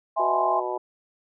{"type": "chord", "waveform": "sine", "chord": "E augmented", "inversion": "none", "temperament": "equal with one note detuned", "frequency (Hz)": [659.3, 824.9, 1046.5], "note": ["E5", "G#5", "B#5"], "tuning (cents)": [0, -12, 0], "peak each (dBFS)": -25, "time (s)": [0.16, 0.61], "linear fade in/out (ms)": 20}
{"type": "harmonic tone", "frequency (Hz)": 123.47, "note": "B2", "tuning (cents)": 0, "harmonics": [3, 4, 5, 6, 7, 8], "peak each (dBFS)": [-31, -36, -32, -38, -32, -34], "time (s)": [0.19, 0.78], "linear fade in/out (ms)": 10}
{"effects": []}